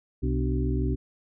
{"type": "harmonic tone with a mistuned harmonic", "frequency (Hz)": 63.3, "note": "B1", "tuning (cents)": 43, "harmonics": [1, 2, 4, 5, 6], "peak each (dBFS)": [-26, -29, -32, -33, -34], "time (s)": [0.22, 0.96], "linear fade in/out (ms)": 20, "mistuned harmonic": 5, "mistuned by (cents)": -93, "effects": []}